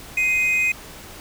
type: tone pair together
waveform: triangle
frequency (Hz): 2093 / 2501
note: C7 / D#7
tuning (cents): 0 / +8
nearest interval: minor third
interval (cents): 308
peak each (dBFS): -24 / -16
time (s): 0.17-0.72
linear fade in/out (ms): 5
effects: pink hiss -40 dBFS RMS until 1.2 s